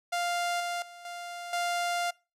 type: tone with level steps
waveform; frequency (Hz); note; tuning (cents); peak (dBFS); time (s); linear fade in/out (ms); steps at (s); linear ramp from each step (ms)
sawtooth; 698.5; F5; 0; -24 / -27 / -42 / -34 / -24; 0.12-2.11; 10; 0.6 / 0.82 / 1.05 / 1.53; 2
effects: noise-tail reverb RT60 0.3 s tail -24 dB re dry + low-pass 11000 Hz 12 dB/octave